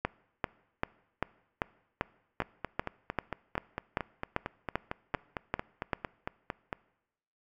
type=two click trains; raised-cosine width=0.5 ms; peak=-18 / -13 dBFS; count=20 / 16; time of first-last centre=2.42-6.728 / 0.05-5.932 s; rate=4.41 / 2.55 Hz; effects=noise-tail reverb RT60 0.9 s tail -22 dB re dry